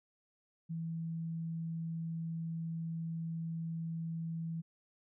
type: tone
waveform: sine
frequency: 164.3 Hz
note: E3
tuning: 5 cents flat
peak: -36 dBFS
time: 0.69-4.62 s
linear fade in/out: 20 ms
effects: none